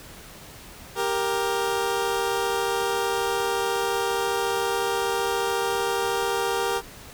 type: tone pair together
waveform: 20% pulse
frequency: 393.6 / 468.1 Hz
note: G4 / A#4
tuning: +7 / +7 cents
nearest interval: minor third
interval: 300 cents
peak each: -21 dBFS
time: 0.95-6.82 s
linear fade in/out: 50 ms
effects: pink hiss -44 dBFS RMS until 7.13 s